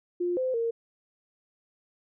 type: tone with pitch steps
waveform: sine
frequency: 352.7 / 515 / 461.3 Hz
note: F4 / C5 / A#4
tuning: +17 / -28 / -18 cents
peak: -25 dBFS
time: 0.2-0.71 s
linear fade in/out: 10 ms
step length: 170 ms
effects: none